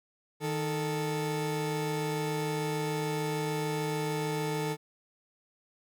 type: tone pair together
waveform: 30% pulse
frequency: 155.85 / 440.8 Hz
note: D#3 / A4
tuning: +3 / +3 cents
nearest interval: octave + tritone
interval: 1800 cents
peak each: -30 / -30 dBFS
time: 0.4-4.77 s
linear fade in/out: 50 ms
effects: none